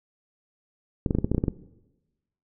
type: clicks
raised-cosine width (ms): 3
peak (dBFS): -10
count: 10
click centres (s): 1.062 / 1.108 / 1.15 / 1.186 / 1.245 / 1.316 / 1.347 / 1.381 / 1.439 / 1.482
effects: noise-tail reverb RT60 1.0 s tail -17 dB re dry